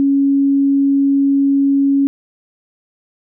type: tone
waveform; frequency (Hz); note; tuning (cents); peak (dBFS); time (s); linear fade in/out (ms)
sine; 277.2; C#4; 0; -10; 0-2.07; 0
effects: none